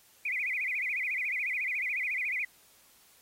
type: tone with vibrato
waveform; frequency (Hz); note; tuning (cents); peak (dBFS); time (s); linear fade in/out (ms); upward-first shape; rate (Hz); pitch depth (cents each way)
sine; 2226; C#7; +7; -29; 0.25-2.45; 5; sine; 14; 200
effects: white hiss -61 dBFS RMS until 3.21 s + AAC 48 kbps